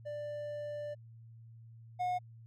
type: tone pair in turn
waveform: triangle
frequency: 590 / 723.7 Hz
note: D5 / F#5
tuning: +8 / -39 cents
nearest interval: major third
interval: 353 cents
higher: second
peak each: -36 / -29 dBFS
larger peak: second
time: 0.05-0.95 / 1.99-2.19 s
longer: first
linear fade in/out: 20 ms
effects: added 114 Hz sine -51 dBFS peak until 2.46 s